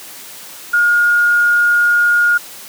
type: tone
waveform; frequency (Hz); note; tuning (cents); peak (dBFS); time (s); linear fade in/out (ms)
sine; 1427; F6; +37; -9; 0.73-2.38; 10
effects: white hiss -34 dBFS RMS until 2.68 s + high-pass 150 Hz 12 dB/octave